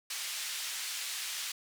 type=band-pass noise; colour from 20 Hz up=pink; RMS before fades=-38 dBFS; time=0.1-1.52 s; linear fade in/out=5 ms; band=2500 to 11000 Hz; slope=12 dB/octave; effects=none